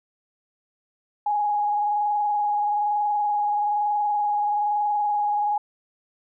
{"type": "tone with frequency modulation", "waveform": "sine", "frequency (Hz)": 830.6, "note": "G#5", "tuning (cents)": 0, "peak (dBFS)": -20, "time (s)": [1.26, 5.58], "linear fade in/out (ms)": 5, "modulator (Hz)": 21.1, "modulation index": 0.64, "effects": []}